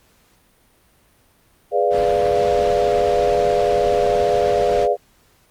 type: chord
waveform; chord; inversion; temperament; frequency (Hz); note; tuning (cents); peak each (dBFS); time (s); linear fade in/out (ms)
sine; G# diminished seventh; none; equal; 415.3 / 493.9 / 587.3 / 698.5; G#4 / B4 / D5 / F5; 0 / 0 / 0 / 0; -20; 1.71-4.97; 50
type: low-pass noise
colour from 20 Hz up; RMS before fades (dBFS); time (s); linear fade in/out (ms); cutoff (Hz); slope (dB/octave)
pink; -30; 1.9-4.88; 50; 4700; 12
effects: pink hiss -57 dBFS RMS until 5.5 s + Opus 48 kbps